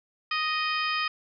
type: harmonic tone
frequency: 622.3 Hz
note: D#5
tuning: in tune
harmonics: 2 / 3 / 4 / 5 / 6 / 7 / 8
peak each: -29 / -33 / -31 / -35 / -43 / -44 / -35 dBFS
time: 0.31-1.08 s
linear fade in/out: 5 ms
effects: none